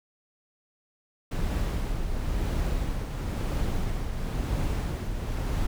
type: noise with tremolo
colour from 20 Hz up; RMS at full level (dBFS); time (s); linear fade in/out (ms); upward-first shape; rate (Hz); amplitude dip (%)
brown; -26; 1.31-5.67; 10; triangle; 0.98; 50
effects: none